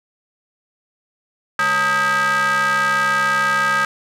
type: ring-modulated tone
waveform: square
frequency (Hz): 174.61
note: F3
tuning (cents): 0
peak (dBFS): -13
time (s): 1.59-3.85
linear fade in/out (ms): 2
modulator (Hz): 1430
effects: low-pass 10000 Hz 12 dB/octave + 8-bit